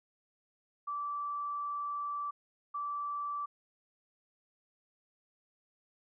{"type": "tone bursts at uneven times", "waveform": "sine", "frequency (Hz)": 1162, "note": "D6", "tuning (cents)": -19, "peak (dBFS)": -34, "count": 2, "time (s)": [[0.87, 2.31], [2.74, 3.46]], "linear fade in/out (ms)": 10, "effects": []}